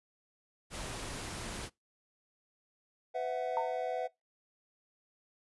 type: noise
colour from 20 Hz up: pink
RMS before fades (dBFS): -41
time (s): 0.7-1.7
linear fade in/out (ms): 50
type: chord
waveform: triangle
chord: B suspended fourth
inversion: none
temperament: equal with one note detuned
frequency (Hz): 503.4 / 659.3 / 740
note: B4 / E5 / F#5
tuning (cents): +33 / 0 / 0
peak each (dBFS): -35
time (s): 3.14-4.08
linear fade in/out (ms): 20
type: tone with exponential decay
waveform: sine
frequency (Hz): 910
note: A#5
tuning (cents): -42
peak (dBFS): -27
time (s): 3.57-3.82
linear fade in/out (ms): 1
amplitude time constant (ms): 54
effects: noise-tail reverb RT60 0.2 s tail -24 dB re dry + resampled to 24000 Hz

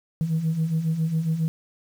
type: beating tone pair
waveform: sine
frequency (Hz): 155.56 / 162.86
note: D#3 / E3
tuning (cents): 0 / -21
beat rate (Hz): 7.3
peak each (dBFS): -27 / -21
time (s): 0.21-1.48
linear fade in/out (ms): 0
effects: tanh soft clip ceiling -17 dBFS + 8-bit

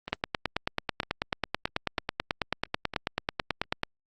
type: two click trains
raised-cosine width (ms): 0.3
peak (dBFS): -19 / -10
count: 4 / 35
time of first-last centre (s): 0.08-2.937 / 0.13-3.834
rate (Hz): 1.05 / 9.18
effects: Opus 32 kbps

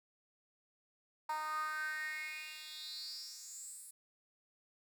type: tone with high-pass filter sweep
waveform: 10% pulse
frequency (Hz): 308.4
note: D#4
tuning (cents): -15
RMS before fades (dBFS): -43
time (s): 1.29-3.91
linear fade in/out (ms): 5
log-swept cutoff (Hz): 940 to 9700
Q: 6.8
effects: none

